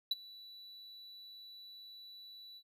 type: tone with ADSR envelope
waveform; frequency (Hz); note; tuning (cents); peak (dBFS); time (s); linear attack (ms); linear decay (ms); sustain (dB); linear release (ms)
triangle; 3951; B7; 0; -26; 0.11-2.63; 4; 26; -23; 62
effects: none